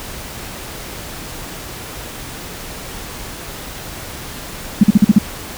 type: tone bursts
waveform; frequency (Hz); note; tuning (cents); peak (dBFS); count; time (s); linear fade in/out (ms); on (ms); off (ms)
sine; 207.7; G#3; 0; -3; 6; 4.81-5.186; 5; 26; 44
effects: pink hiss -30 dBFS RMS until 5.57 s